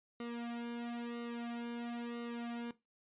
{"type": "tone with flanger", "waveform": "sawtooth", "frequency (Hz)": 236.7, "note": "A#3", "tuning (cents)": 27, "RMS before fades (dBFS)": -42, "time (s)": [0.2, 2.71], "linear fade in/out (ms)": 2, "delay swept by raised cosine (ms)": [1.2, 2.7], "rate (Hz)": 1, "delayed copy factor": -1, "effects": ["noise-tail reverb RT60 0.2 s tail -17 dB re dry", "resampled to 8000 Hz"]}